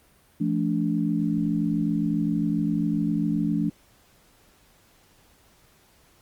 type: tone cluster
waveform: sine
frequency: 169.2 / 216.7 / 288.9 Hz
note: E3 / A3 / D4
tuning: +45 / -26 / -28 cents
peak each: -26 dBFS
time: 0.4-3.7 s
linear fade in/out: 10 ms
effects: pink hiss -59 dBFS RMS until 6.21 s + Opus 32 kbps